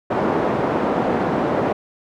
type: band-pass noise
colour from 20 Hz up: pink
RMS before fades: -20 dBFS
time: 0.1-1.73 s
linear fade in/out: 10 ms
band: 250 to 870 Hz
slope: 12 dB/octave
effects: none